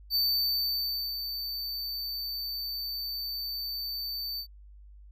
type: tone with ADSR envelope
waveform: square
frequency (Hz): 4565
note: D8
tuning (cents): -50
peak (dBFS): -24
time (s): 0.1-4.47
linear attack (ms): 52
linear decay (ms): 1000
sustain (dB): -9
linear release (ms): 79
effects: added 50 Hz sine -48 dBFS peak until 5.11 s